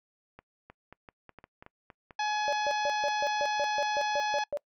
clicks, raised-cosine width 0.5 ms, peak -32 dBFS, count 11, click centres 0.39 / 0.7 / 0.926 / 1.088 / 1.293 / 1.387 / 1.441 / 1.625 / 1.664 / 1.902 / 2.108 s
harmonic tone, 844 Hz, G#5, 28 cents sharp, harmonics 1 / 2 / 3 / 4 / 5 / 6 / 7, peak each -29 / -35 / -39 / -41 / -43 / -45 / -46 dBFS, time 2.19-4.44 s, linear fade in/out 5 ms
sine tone bursts, 581 Hz, D5, 19 cents flat, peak -28 dBFS, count 12, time 2.48-4.572 s, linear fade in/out 0 ms, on 46 ms, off 140 ms
effects noise-tail reverb RT60 0.1 s tail -24 dB re dry

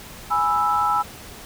sine chord, E major, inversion first, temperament equal, 830.6 / 987.8 / 1318.5 Hz, G#5 / B5 / E6, 0 / 0 / 0 cents, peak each -22 / -25 / -20 dBFS, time 0.3-1.03 s, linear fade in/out 20 ms, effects pink hiss -40 dBFS RMS until 1.45 s

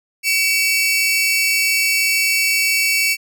sawtooth tone pair together, 2267 / 2671 Hz, C#7 / E7, +38 / +22 cents, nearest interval minor third, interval 284 cents, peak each -13 / -16 dBFS, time 0.23-3.17 s, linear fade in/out 50 ms, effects none

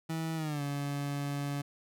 30% pulse tone with pitch glide, 161.8 to 142.49 Hz, E3 to C#3, -32 to +48 cents, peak -30 dBFS, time 0.09-1.62 s, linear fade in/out 10 ms, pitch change -220 cents, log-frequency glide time 0.36-0.62 s, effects none

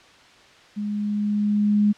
sine tone with level ramp, 207.7 Hz, G#3, in tune, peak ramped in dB -25 to -14 dBFS, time 0.76-1.93 s, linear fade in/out 20 ms, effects white hiss -50 dBFS RMS until 1.97 s + low-pass 4000 Hz 12 dB/octave

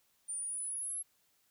sine exponential sweep, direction up, 9100 to 11175 Hz, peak -35 dBFS, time 0.28-1.03 s, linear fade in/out 20 ms, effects tanh soft clip ceiling -32 dBFS + white hiss -73 dBFS RMS until 1.5 s

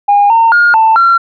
sine tone with pitch steps, 814 / 912 / 1422 / 888 / 1367 Hz, G#5 / A#5 / F6 / A5 / F6, -35 / -38 / +31 / +16 / -37 cents, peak -3 dBFS, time 0.08-1.18 s, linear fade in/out 10 ms, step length 220 ms, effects tanh soft clip ceiling -1 dBFS

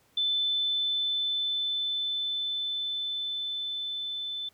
sine tone with level ramp, 3520 Hz, A7, in tune, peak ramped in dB -24 to -32 dBFS, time 0.17-4.49 s, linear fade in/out 5 ms, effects pink hiss -65 dBFS RMS until 4.53 s + high-pass 80 Hz 12 dB/octave

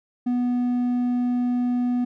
sine tone with hard clipping, 245.6 Hz, B3, 9 cents flat, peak -21 dBFS, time 0.26-2.05 s, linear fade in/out 10 ms, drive 3 dB, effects none

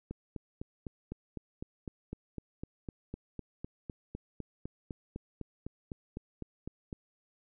click train, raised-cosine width 3 ms, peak -26 dBFS, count 28, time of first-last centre 0.11-6.928 s, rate 3.96 Hz, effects none

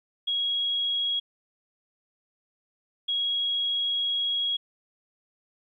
sine tone pair in turn, 3309 / 3309 Hz, G#7 / G#7, -7 / -7 cents, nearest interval unison, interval 0 cents, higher neither, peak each -24 dBFS, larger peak neither, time 0.27-1.2 / 3.08-4.57 s, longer second, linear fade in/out 10 ms, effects 11-bit

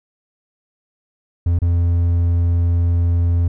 triangle tone with dropouts, 85.9 Hz, F2, 28 cents flat, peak -11 dBFS, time 1.46-3.48 s, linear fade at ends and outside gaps 5 ms, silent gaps 1.589-1.618 s, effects none

